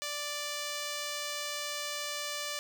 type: tone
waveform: 5% pulse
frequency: 587.3 Hz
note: D5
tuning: in tune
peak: -23 dBFS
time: 0.02-2.59 s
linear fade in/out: 0 ms
effects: none